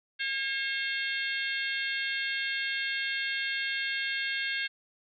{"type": "harmonic tone with a mistuned harmonic", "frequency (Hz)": 540, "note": "C#5", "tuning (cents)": -45, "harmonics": [3, 4, 5, 6, 7, 8], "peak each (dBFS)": [-33, -35, -37, -39, -40, -41], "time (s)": [0.19, 4.68], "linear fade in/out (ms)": 20, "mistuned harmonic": 7, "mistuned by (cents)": -83, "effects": []}